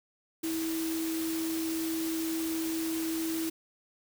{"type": "tone in noise", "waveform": "sine", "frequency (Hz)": 324.6, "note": "E4", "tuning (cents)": -27, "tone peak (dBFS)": -30, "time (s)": [0.43, 3.5], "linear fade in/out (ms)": 10, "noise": "white", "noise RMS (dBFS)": -39, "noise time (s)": [0.43, 3.5], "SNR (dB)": 6, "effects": []}